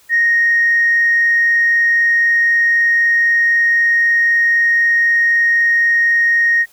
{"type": "tone with frequency modulation", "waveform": "sine", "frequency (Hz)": 1864.7, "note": "A#6", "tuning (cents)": 0, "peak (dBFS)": -9, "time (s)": [0.09, 6.66], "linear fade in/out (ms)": 50, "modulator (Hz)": 23.9, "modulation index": 0.27, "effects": ["tanh soft clip ceiling -5 dBFS", "white hiss -50 dBFS RMS until 6.72 s"]}